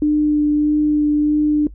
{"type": "tone with vibrato", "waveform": "sine", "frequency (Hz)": 298.7, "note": "D4", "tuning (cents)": 29, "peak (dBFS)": -12, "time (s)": [0.02, 1.67], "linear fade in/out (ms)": 2, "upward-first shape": "sine", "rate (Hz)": 1.6, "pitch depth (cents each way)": 11, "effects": ["noise-tail reverb RT60 0.1 s tail -20 dB re dry", "added 50 Hz sine -34 dBFS peak until 1.74 s"]}